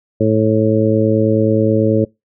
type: harmonic tone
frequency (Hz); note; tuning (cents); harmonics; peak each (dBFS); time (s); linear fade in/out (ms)
109.3; A2; -11; 1 / 2 / 3 / 4 / 5; -17 / -17 / -17 / -17 / -17; 0.2-2.05; 10
effects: noise-tail reverb RT60 0.2 s tail -25 dB re dry